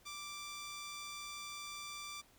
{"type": "tone", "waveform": "10% pulse", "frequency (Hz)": 1174.7, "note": "D6", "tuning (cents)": 0, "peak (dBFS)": -36, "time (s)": [0.05, 2.22], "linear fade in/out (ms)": 20, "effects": ["pink hiss -66 dBFS RMS until 2.38 s"]}